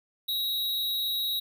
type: tone with amplitude modulation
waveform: square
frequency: 3831 Hz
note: A#7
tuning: 47 cents sharp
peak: -25 dBFS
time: 0.28-1.4 s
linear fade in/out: 10 ms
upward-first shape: sine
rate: 227 Hz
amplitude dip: 55%
effects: none